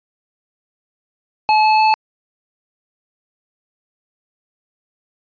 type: tone with pitch steps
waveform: square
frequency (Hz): 860 / 865 / 870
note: A5 / A5 / A5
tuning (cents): -40 / -30 / -20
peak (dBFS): -11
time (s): 1.49-1.94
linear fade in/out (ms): 0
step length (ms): 150
effects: resampled to 11025 Hz